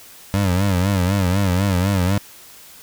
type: tone with vibrato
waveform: 25% pulse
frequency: 94.6 Hz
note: F#2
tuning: 39 cents sharp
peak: -12 dBFS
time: 0.34-2.18 s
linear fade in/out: 0 ms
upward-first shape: sine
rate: 4 Hz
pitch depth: 120 cents each way
effects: white hiss -43 dBFS RMS until 2.82 s